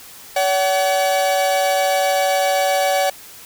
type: tone pair together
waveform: 45% pulse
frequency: 569 / 756.1 Hz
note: C#5 / F#5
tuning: +45 / +37 cents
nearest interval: perfect fourth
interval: 492 cents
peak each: -18 dBFS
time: 0.36-3.1 s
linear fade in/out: 5 ms
effects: white hiss -40 dBFS RMS until 3.45 s